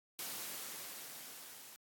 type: noise with level ramp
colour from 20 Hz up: white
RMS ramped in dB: -42 to -54 dBFS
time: 0.19-1.76 s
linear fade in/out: 0 ms
effects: high-pass 150 Hz 12 dB/octave + AAC 64 kbps